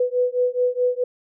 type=beating tone pair; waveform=sine; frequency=493.9 / 498.6 Hz; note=B4 / B4; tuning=0 / +16 cents; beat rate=4.7 Hz; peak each=-21 dBFS; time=0-1.04 s; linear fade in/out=5 ms; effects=none